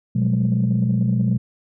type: tone cluster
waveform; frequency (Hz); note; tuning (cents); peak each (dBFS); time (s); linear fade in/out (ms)
sine; 122.7 / 182 / 192.4 / 208.5; B2 / F#3 / G3 / G#3; -11 / -28 / -32 / +7; -18 / -21 / -27 / -21; 0.15-1.38; 10
effects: tanh soft clip ceiling -10 dBFS